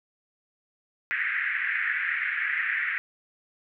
white band-pass noise, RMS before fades -28 dBFS, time 1.11-2.98 s, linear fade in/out 0 ms, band 1600 to 2100 Hz, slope 48 dB/octave, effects none

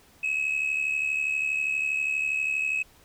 sine tone with amplitude modulation, 2568 Hz, E7, 46 cents flat, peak -19 dBFS, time 0.23-2.83 s, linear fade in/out 10 ms, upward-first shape sine, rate 72.4 Hz, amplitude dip 75%, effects tanh soft clip ceiling -21 dBFS + pink hiss -57 dBFS RMS until 3.04 s

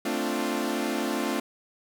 sawtooth chord, D minor seventh, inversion second, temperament equal with one note detuned, 222 / 261.6 / 293.7 / 349.2 Hz, A3 / C4 / D4 / F4, +16 / 0 / 0 / 0 cents, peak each -28 dBFS, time 0.05-1.4 s, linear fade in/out 5 ms, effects none

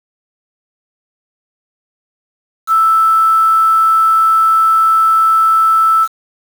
sine tone with quantisation, 1318.5 Hz, E6, in tune, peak -7 dBFS, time 2.67-6.08 s, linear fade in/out 50 ms, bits 5, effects none

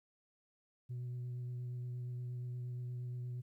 sine tone with vibrato, 123.47 Hz, B2, in tune, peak -37 dBFS, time 0.89-3.42 s, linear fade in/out 20 ms, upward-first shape triangle, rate 8.5 Hz, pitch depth 16 cents each way, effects tanh soft clip ceiling -38 dBFS + 13-bit

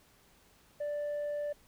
sine tone, 587 Hz, D5, 1 cent flat, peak -30 dBFS, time 0.8-1.53 s, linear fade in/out 10 ms, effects tanh soft clip ceiling -32 dBFS + pink hiss -64 dBFS RMS until 1.67 s

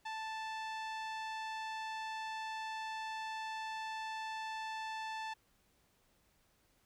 sawtooth tone with low-pass filter, 880 Hz, A5, in tune, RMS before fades -42 dBFS, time 0.05-5.34 s, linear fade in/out 10 ms, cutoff 4500 Hz, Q 0.79, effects pink hiss -73 dBFS RMS until 6.85 s

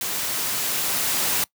white noise with level ramp, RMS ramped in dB -27 to -22 dBFS, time 0.01-1.44 s, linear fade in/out 2 ms, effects noise-tail reverb RT60 0.1 s tail -23 dB re dry + high-pass 100 Hz 12 dB/octave

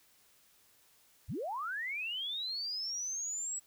sine linear sweep, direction up, 50.7 to 7860 Hz, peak -35 dBFS, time 1.28-3.6 s, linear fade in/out 20 ms, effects white hiss -66 dBFS RMS until 3.66 s

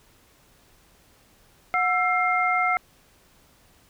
sine tone cluster, 730 / 1337 / 2117 Hz, F#5 / E6 / C7, -24 / +24 / +20 cents, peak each -24 dBFS, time 1.74-2.77 s, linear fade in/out 0 ms, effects pink hiss -58 dBFS RMS until 3.89 s

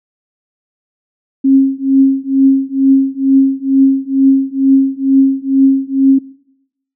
sine tone with tremolo, 270 Hz, C#4, 45 cents flat, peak -3 dBFS, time 1.44-6.19 s, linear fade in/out 10 ms, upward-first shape triangle, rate 2.2 Hz, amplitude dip 95%, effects noise-tail reverb RT60 0.8 s tail -22 dB re dry

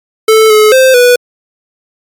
square tone with pitch steps, 439.1 / 428.1 / 522 / 491.1 Hz, A4 / A4 / C5 / B4, -4 / -47 / -4 / -10 cents, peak -3 dBFS, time 0.28-1.16 s, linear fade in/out 5 ms, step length 220 ms, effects MP3 96 kbps

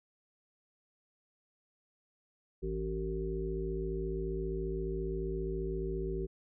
harmonic tone with a mistuned harmonic, 54.2 Hz, A1, 25 cents flat, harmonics 1 / 3 / 5 / 7 / 8, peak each -37 / -41 / -47 / -36 / -45 dBFS, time 2.62-6.27 s, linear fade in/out 20 ms, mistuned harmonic 8, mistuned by +80 cents, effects none

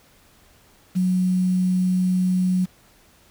sine tone with quantisation, 183.5 Hz, F#3, 14 cents flat, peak -17 dBFS, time 0.95-2.66 s, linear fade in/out 20 ms, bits 7, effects pink hiss -55 dBFS RMS until 3.3 s

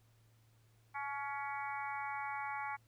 harmonic tone with a mistuned harmonic, 280 Hz, C#4, 18 cents sharp, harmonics 3 / 4 / 5 / 6 / 7 / 8, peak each -41 / -45 / -47 / -51 / -49 / -47 dBFS, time 0.94-2.77 s, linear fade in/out 20 ms, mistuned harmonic 3, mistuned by +19 cents, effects added 112 Hz sine -66 dBFS peak until 2.87 s + pink hiss -74 dBFS RMS until 2.87 s

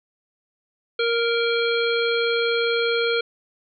harmonic tone, 466.2 Hz, A#4, in tune, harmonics 1 / 3 / 5 / 7 / 9, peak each -21 / -26 / -28 / -29 / -31 dBFS, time 0.99-3.21 s, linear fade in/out 5 ms, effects none

